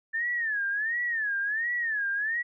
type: tone with vibrato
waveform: sine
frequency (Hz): 1760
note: A6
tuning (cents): 0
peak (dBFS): -26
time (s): 0.13-2.43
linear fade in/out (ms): 20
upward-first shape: sine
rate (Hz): 1.4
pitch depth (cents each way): 170
effects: none